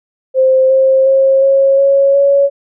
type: tone with pitch steps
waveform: sine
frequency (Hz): 523.3 / 530.3 / 537.4 / 544.6 / 551.9 / 559.2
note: C5 / C5 / C5 / C#5 / C#5 / C#5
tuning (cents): 0 / +23 / +46 / -31 / -8 / +15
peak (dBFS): -6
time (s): 0.34-2.5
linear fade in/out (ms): 50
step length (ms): 360
effects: none